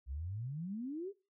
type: exponential sweep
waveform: sine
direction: up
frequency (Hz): 61.2 to 420.2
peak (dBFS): -38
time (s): 0.06-1.13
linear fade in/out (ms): 50
effects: noise-tail reverb RT60 0.3 s tail -21 dB re dry